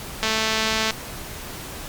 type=click train; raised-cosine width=0.2 ms; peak=-5 dBFS; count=150; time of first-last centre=0.23-0.907 s; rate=220 Hz; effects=pink hiss -35 dBFS RMS until 1.88 s + Opus 48 kbps